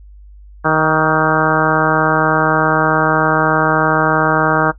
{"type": "harmonic tone with a mistuned harmonic", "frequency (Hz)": 156.7, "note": "D#3", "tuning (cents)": 13, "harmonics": [1, 2, 3, 4, 5, 6, 7, 8, 9, 10], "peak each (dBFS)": [-20, -20, -20, -20, -20, -20, -20, -20, -20, -20], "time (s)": [0.64, 4.72], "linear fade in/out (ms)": 20, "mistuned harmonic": 7, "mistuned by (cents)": 42, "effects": ["noise-tail reverb RT60 0.1 s tail -18 dB re dry", "added 50 Hz sine -36 dBFS peak until 4.78 s"]}